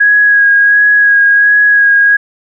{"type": "tone with vibrato", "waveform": "sine", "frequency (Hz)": 1654, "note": "G#6", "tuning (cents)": -8, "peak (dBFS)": -4, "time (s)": [0, 2.17], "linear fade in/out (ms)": 10, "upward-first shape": "sine", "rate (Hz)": 1.4, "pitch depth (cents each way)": 19, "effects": []}